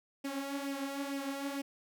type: tone with flanger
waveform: sawtooth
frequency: 277.2 Hz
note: C#4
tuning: in tune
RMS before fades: -38 dBFS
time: 0.24-1.62 s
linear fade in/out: 10 ms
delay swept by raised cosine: 0.36 to 5.16 ms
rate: 2.2 Hz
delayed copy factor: +0.6
effects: none